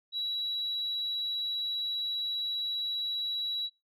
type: tone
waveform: sine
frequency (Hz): 3905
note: B7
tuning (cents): -20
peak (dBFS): -29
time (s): 0.12-3.7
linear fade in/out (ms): 50
effects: noise-tail reverb RT60 0.2 s tail -18 dB re dry + tanh soft clip ceiling -26 dBFS